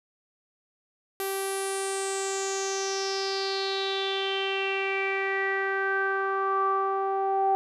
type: tone with low-pass filter sweep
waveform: sawtooth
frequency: 388.9 Hz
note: G4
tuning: 14 cents flat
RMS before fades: -28 dBFS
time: 1.2-7.55 s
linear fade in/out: 0 ms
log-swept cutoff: 12000 to 800 Hz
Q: 6.6
effects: none